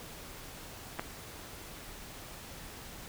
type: clicks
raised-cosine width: 0.5 ms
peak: -27 / -18 dBFS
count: 2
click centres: 0.989 / 0.995 s
effects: pink hiss -47 dBFS RMS until 3.08 s